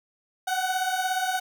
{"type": "beating tone pair", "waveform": "30% pulse", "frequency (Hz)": [740, 757], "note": ["F#5", "F#5"], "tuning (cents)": [0, 39], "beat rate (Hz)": 17, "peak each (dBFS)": [-24, -26], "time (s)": [0.47, 1.4], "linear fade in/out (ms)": 10, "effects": []}